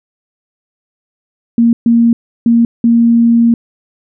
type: tone bursts at uneven times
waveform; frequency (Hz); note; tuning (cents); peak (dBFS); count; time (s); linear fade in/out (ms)
sine; 233.1; A#3; 0; -5; 4; 1.58-1.73 / 1.86-2.13 / 2.46-2.65 / 2.84-3.54; 2
effects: none